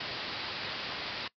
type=low-pass noise; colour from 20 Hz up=white; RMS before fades=-38 dBFS; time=0-1.28 s; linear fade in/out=5 ms; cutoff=5000 Hz; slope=96 dB/octave; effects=noise-tail reverb RT60 0.1 s tail -20 dB re dry + high-pass 80 Hz 12 dB/octave